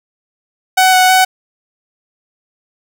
sawtooth tone with pitch steps, 749 / 741 / 749 Hz, F#5 / F#5 / F#5, +21 / +2 / +21 cents, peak -3 dBFS, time 0.77-1.25 s, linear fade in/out 10 ms, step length 160 ms, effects none

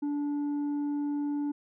sine tone with tanh clipping, 290.3 Hz, D4, 20 cents flat, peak -29 dBFS, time 0.02-1.52 s, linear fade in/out 10 ms, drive 4 dB, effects none

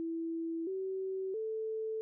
sine tone with pitch steps, 329.6 / 380.8 / 440 Hz, E4 / F#4 / A4, 0 / +50 / 0 cents, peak -34 dBFS, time 0-2.01 s, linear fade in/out 0 ms, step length 670 ms, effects none

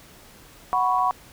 sine chord, F# suspended fourth, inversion none, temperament just, 740 / 986.7 / 1110 Hz, F#5 / B5 / C#6, 0 / -2 / +2 cents, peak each -23 / -23 / -23 dBFS, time 0.73-1.11 s, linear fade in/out 0 ms
click, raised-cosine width 0.5 ms, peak -30 dBFS, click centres 0.985 s
effects pink hiss -49 dBFS RMS until 1.32 s

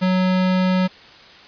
square tone, 185 Hz, F#3, in tune, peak -16 dBFS, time 0.01-0.88 s, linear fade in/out 20 ms, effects white hiss -44 dBFS RMS until 1.47 s + resampled to 11025 Hz

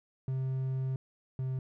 triangle tone pair in turn, 131.6 / 130.54 Hz, C3 / C3, +10 / -4 cents, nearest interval unison, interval 14 cents, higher first, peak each -28 / -29 dBFS, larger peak first, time 0.28-0.96 / 1.39-1.59 s, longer first, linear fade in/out 2 ms, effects none

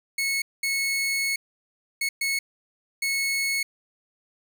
sawtooth tone bursts at uneven times, 2195 Hz, C#7, 18 cents flat, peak -20 dBFS, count 5, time 0.18-0.42 / 0.63-1.36 / 2.01-2.09 / 2.21-2.39 / 3.02-3.63 s, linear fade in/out 5 ms, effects none

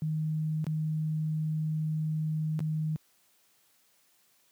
sine tone with dropouts, 155.8 Hz, D#3, 3 cents sharp, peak -27 dBFS, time 0.02-2.96 s, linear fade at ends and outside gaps 0 ms, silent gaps 0.643-0.667 / 2.592-2.604 s, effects white hiss -67 dBFS RMS until 4.51 s + high-pass 100 Hz 12 dB/octave

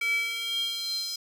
square tone with high-pass filter sweep, 459 Hz, A#4, 27 cents flat, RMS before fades -30 dBFS, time 0.01-1.16 s, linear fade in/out 5 ms, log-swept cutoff 2100 to 4800 Hz, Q 8.2, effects none

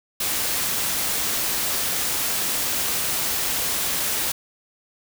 white noise, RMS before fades -24 dBFS, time 0.2-4.32 s, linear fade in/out 5 ms, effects none

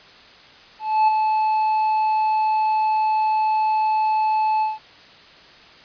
triangle tone with ADSR envelope, 867 Hz, A5, 26 cents flat, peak -10 dBFS, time 0.79-4.79 s, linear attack 290 ms, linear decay 9 ms, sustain -5 dB, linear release 170 ms, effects white hiss -46 dBFS RMS until 5.84 s + resampled to 11025 Hz

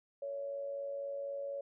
sine tone with amplitude modulation, 560 Hz, C#5, 18 cents sharp, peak -35 dBFS, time 0.22-1.61 s, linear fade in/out 5 ms, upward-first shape sine, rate 104 Hz, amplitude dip 45%, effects none

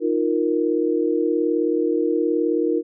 sine chord, Eb suspended second, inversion none, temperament just, 311.1 / 350 / 466.7 Hz, Eb4 / F4 / Bb4, 0 / +4 / +2 cents, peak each -22 dBFS, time 0-2.83 s, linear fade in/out 50 ms, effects none

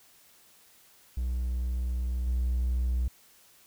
triangle tone with level steps, 61.74 Hz, B1, in tune, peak -25 / -22 dBFS, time 1.17-3.08 s, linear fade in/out 5 ms, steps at 2.27 s, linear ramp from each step 2 ms, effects tanh soft clip ceiling -19 dBFS + white hiss -59 dBFS RMS until 3.66 s

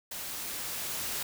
white noise with level ramp, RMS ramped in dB -39 to -34 dBFS, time 0.11-1.23 s, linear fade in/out 5 ms, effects none

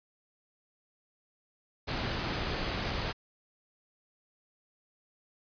pink noise, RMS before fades -33 dBFS, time 1.87-3.13 s, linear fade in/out 20 ms, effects resampled to 11025 Hz

